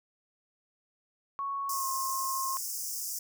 sine tone with pitch glide, 1108.7 to 1066 Hz, C#6 to C6, 0 to +32 cents, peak -31 dBFS, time 1.39-2.57 s, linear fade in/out 0 ms, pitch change -68 cents, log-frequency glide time 1.67-1.88 s
pink high-pass noise, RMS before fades -36 dBFS, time 1.69-3.19 s, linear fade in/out 5 ms, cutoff 5100 Hz, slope 96 dB/octave
effects none

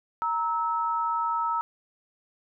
sine tone pair together, 932.3 / 1301.1 Hz, A#5 / E6, 0 / -23 cents, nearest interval tritone, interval 577 cents, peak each -27 dBFS, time 0.22-1.61 s, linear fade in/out 0 ms, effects none

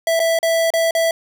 square tone with dropouts, 659.3 Hz, E5, in tune, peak -15 dBFS, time 0.07-1.11 s, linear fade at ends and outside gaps 2 ms, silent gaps 0.194-0.2 / 0.389-0.429 / 0.704-0.737 / 0.909-0.95 s, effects none

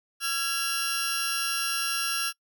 20% pulse tone cluster, 1360 / 1654 / 2873 / 5570 Hz, F6 / G#6 / F7 / F8, -46 / -8 / +48 / -5 cents, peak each -25 / -29 / -30 / -26 dBFS, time 0.2-2.33 s, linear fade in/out 50 ms, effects noise-tail reverb RT60 0.1 s tail -25 dB re dry

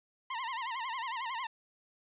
sawtooth tone with vibrato, 982 Hz, B5, 10 cents flat, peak -31 dBFS, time 0.3-1.47 s, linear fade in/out 5 ms, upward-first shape sine, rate 11 Hz, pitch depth 160 cents each way, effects resampled to 8000 Hz + 11-bit

